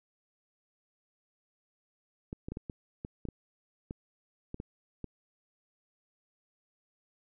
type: clicks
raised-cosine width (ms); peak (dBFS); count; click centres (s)
3; -25; 12; 2.329 / 2.485 / 2.52 / 2.571 / 2.698 / 3.049 / 3.253 / 3.287 / 3.909 / 4.544 / 4.601 / 5.043
effects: none